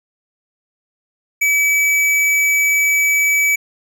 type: tone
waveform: square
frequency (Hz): 2291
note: D7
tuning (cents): -44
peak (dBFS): -13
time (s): 1.41-3.56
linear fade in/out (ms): 10
effects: none

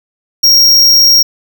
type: tone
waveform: square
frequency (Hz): 5588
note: F8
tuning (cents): 0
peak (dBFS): -4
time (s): 0.43-1.23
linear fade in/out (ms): 10
effects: 7-bit

